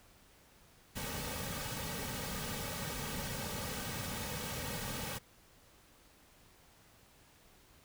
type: noise with comb filter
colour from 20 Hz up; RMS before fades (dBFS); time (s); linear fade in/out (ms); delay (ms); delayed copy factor
pink; -40; 0.95-5.19; 20; 2.9; -0.7
effects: pink hiss -63 dBFS RMS until 7.84 s